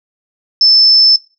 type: tone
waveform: sine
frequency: 5274 Hz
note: E8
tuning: in tune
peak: -5 dBFS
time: 0.61-1.16 s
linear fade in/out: 2 ms
effects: noise-tail reverb RT60 0.3 s tail -18 dB re dry